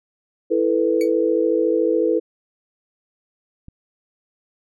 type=chord; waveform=sine; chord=E suspended fourth; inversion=none; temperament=equal; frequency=329.6 / 440 / 493.9 Hz; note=E4 / A4 / B4; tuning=0 / 0 / 0 cents; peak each=-20 dBFS; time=0.5-2.2 s; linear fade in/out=20 ms
type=tone with exponential decay; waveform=sawtooth; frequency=2255 Hz; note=C#7; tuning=29 cents sharp; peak=-25 dBFS; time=1.01-1.12 s; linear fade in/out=1 ms; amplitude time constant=22 ms
type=click; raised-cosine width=5 ms; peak=-27 dBFS; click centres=3.684 s
effects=none